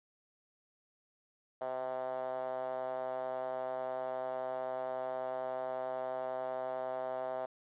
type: tone with band-pass filter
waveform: 5% pulse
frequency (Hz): 129.1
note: C3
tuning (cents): -23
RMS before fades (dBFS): -38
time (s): 1.61-7.46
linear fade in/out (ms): 5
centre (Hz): 640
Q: 4.2
effects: resampled to 8000 Hz + 11-bit